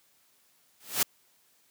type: noise with exponential growth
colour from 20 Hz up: white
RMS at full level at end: -21 dBFS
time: 0.8-1.03 s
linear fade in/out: 5 ms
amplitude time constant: 50 ms
effects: white hiss -66 dBFS RMS until 1.7 s + high-pass 100 Hz 12 dB/octave